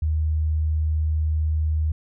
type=tone; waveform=sine; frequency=77.78 Hz; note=D#2; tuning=in tune; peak=-19 dBFS; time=0.02-1.92 s; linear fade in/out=5 ms; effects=none